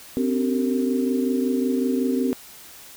sine tone cluster, 257.1 / 282.5 / 382.6 / 458.4 Hz, C4 / C#4 / G4 / A#4, -30 / +33 / -42 / -29 cents, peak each -21 / -29 / -27 / -29 dBFS, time 0.17-2.33 s, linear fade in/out 0 ms, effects white hiss -44 dBFS RMS until 2.96 s

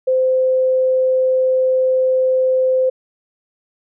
sine tone, 517 Hz, C5, 21 cents flat, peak -12 dBFS, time 0.07-2.9 s, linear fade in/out 10 ms, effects none

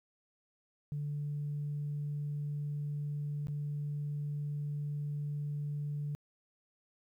sine tone with dropouts, 146.3 Hz, D3, 6 cents flat, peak -33 dBFS, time 0.92-6.15 s, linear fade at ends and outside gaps 0 ms, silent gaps 3.47-3.483 s, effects tanh soft clip ceiling -30 dBFS + 12-bit

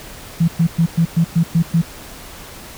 sine tone bursts, 166.4 Hz, E3, 17 cents sharp, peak -10 dBFS, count 8, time 0.4-1.818 s, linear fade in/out 10 ms, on 81 ms, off 110 ms, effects pink hiss -36 dBFS RMS until 2.77 s

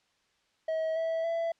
triangle tone with pitch steps, 640 / 653.1 / 666.4 Hz, D#5 / E5 / E5, +49 / -16 / +19 cents, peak -26 dBFS, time 0.68-1.52 s, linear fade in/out 5 ms, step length 280 ms, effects white hiss -71 dBFS RMS until 1.59 s + low-pass 5000 Hz 12 dB/octave

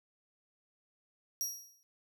sawtooth tone with exponential decay, 5680 Hz, F8, 28 cents sharp, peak -28 dBFS, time 1.41-1.83 s, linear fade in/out 0 ms, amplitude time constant 90 ms, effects none

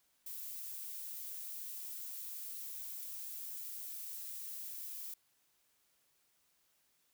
violet noise, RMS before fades -45 dBFS, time 0.26-5.14 s, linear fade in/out 5 ms, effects white hiss -75 dBFS RMS until 7.13 s

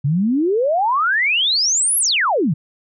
sine exponential two-way sweep, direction up then down, 132.7 to 11510 to 132.7 Hz, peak -14 dBFS, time 0.04-2.54 s, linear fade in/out 10 ms, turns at 1.98 s, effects none

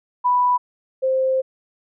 sine tone pair in turn, 987.8 / 524.3 Hz, B5 / C5, 0 / +3 cents, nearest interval major seventh, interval 1097 cents, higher first, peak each -14 / -16 dBFS, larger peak first, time 0.24-0.58 / 1.02-1.42 s, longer second, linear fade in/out 20 ms, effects none

